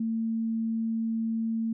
sine tone, 225.4 Hz, A3, 42 cents sharp, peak -26 dBFS, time 0-1.73 s, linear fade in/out 5 ms, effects none

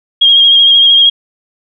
sine tone with vibrato, 3250 Hz, G#7, 38 cents flat, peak -3 dBFS, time 0.21-1.1 s, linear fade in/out 10 ms, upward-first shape sine, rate 13 Hz, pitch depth 29 cents each way, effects none

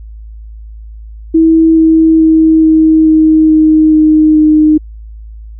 sine tone with pitch steps, 324 / 321.6 / 319.2 / 316.8 / 314.4 / 312.1 / 309.7 / 307.4 Hz, E4 / E4 / D#4 / D#4 / D#4 / D#4 / D#4 / D#4, -30 / -43 / +44 / +31 / +18 / +5 / -8 / -21 cents, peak -3 dBFS, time 1.34-4.78 s, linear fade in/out 10 ms, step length 430 ms, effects added 54 Hz sine -26 dBFS peak until 5.59 s

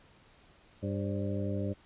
harmonic tone with a mistuned harmonic, 99.2 Hz, G2, 21 cents sharp, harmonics 1 / 2 / 3 / 4 / 5 / 6, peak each -34 / -36 / -39 / -42 / -41 / -42 dBFS, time 0.82-1.74 s, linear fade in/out 20 ms, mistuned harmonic 5, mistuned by +91 cents, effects pink hiss -61 dBFS RMS until 1.85 s + resampled to 8000 Hz

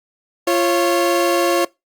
30% pulse tone pair together, 345.2 / 548 Hz, F4 / C#5, -20 / -20 cents, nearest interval minor sixth, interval 800 cents, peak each -14 / -15 dBFS, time 0.47-1.65 s, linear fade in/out 5 ms, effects noise-tail reverb RT60 0.2 s tail -22 dB re dry + Opus 48 kbps

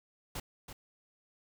pink noise with echo, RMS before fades -39 dBFS, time 0.35-0.4 s, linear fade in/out 5 ms, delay 330 ms, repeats 1, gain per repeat -8 dB, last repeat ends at 0.73 s, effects none

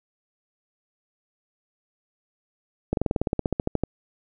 slowing click train, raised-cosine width 2 ms, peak -9 dBFS, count 16, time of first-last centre 2.93-3.836 s, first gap 42 ms, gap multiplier 1.05, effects none

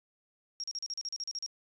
sine tone bursts, 5588 Hz, F8, in tune, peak -34 dBFS, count 12, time 0.6-1.462 s, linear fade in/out 0 ms, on 37 ms, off 38 ms, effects resampled to 24000 Hz

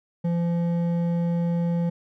sine tone with hard clipping, 170.9 Hz, F3, 37 cents flat, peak -23 dBFS, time 0.24-1.9 s, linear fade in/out 10 ms, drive 8 dB, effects none

